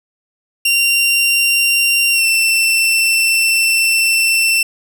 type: tone with pitch glide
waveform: sawtooth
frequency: 2765 to 2686 Hz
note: F7 to E7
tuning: -18 to +32 cents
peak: -8 dBFS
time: 0.65-4.63 s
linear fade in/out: 5 ms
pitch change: -50 cents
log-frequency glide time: 2.12-2.25 s
effects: none